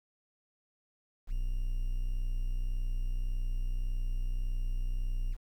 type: tone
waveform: triangle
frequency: 30.87 Hz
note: B0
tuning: in tune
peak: -27 dBFS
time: 1.27-5.37 s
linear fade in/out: 50 ms
effects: 10-bit